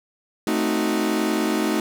40% pulse chord, A diminished seventh, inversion none, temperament equal, 220 / 261.6 / 311.1 / 370 Hz, A3 / C4 / Eb4 / Gb4, 0 / 0 / 0 / 0 cents, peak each -24 / -28 / -23 / -26 dBFS, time 0.47-1.8 s, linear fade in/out 2 ms, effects none

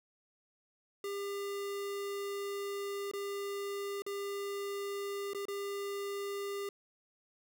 square tone with dropouts, 400.8 Hz, G4, 38 cents sharp, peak -37 dBFS, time 1.04-6.69 s, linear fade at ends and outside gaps 2 ms, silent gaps 3.114-3.135 / 4.021-4.064 / 5.334-5.347 / 5.454-5.483 s, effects none

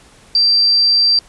sine tone, 4699 Hz, D8, in tune, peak -9 dBFS, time 0.35-1.19 s, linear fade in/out 2 ms, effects pink hiss -46 dBFS RMS until 1.28 s + resampled to 24000 Hz

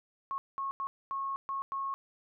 sine tone bursts at uneven times, 1092 Hz, C#6, 26 cents flat, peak -32 dBFS, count 6, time 0.31-0.38 / 0.58-0.71 / 0.8-0.87 / 1.11-1.36 / 1.49-1.62 / 1.72-1.94 s, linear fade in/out 0 ms, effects none

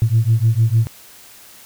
sine beating tone pair, 110 / 116.6 Hz, A2 / A#2, 0 / +1 cents, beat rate 6.6 Hz, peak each -14 dBFS, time 0.02-0.87 s, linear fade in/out 0 ms, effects tanh soft clip ceiling -6 dBFS + white hiss -43 dBFS RMS until 1.65 s

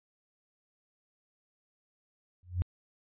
sine tone with exponential growth, 89.2 Hz, F2, 37 cents sharp, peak -21 dBFS, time 2.43-2.62 s, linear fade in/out 0 ms, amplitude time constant 41 ms, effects tanh soft clip ceiling -20 dBFS + resampled to 8000 Hz

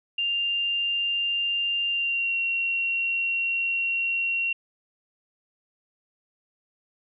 sine tone with pitch glide, 2794 to 2741 Hz, F7 to F7, 0 to -33 cents, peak -23 dBFS, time 0.18-4.53 s, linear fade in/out 5 ms, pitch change -33 cents, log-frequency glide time 1.89-2.36 s, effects none

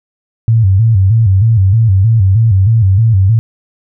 sine tone with vibrato, 104.1 Hz, G#2, 5 cents sharp, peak -5 dBFS, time 0.48-3.39 s, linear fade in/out 0 ms, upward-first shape square, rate 3.2 Hz, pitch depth 150 cents each way, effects none

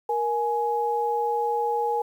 sine tone pair together, 470 / 837.4 Hz, A#4 / G#5, +14 / +14 cents, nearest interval minor seventh, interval 1000 cents, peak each -26 / -24 dBFS, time 0.09-2.02 s, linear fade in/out 5 ms, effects 9-bit

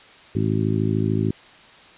harmonic tone, 53.4 Hz, G#1, 49 cents sharp, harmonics 2 / 3 / 4 / 5 / 6 / 7, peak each -23 / -25 / -26 / -27 / -28 / -28 dBFS, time 0.35-1.31 s, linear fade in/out 5 ms, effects white hiss -47 dBFS RMS until 1.97 s + resampled to 8000 Hz

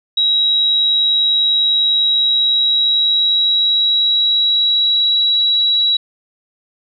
sine tone with pitch glide, 3850 to 3895 Hz, B7 to B7, -45 to -25 cents, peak -11 dBFS, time 0.17-5.97 s, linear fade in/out 5 ms, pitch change +20 cents, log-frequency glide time 1.97-5.3 s, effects none

